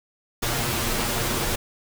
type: noise with comb filter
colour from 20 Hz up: pink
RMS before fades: -25 dBFS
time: 0.42-1.56 s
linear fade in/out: 10 ms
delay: 8.5 ms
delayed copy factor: +0.6
effects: none